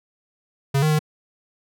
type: tone with pitch steps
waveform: square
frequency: 138 / 154.4 / 153.1 Hz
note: C#3 / D#3 / D#3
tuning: -7 / -13 / -28 cents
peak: -17 dBFS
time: 0.74-0.992 s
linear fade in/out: 10 ms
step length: 84 ms
effects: none